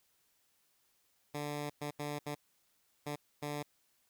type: tone bursts at uneven times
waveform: 10% pulse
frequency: 146.83 Hz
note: D3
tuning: in tune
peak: -29 dBFS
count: 6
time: 1.34-1.7 / 1.81-1.91 / 1.99-2.19 / 2.26-2.35 / 3.06-3.16 / 3.42-3.63 s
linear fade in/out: 10 ms
effects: white hiss -74 dBFS RMS until 4.09 s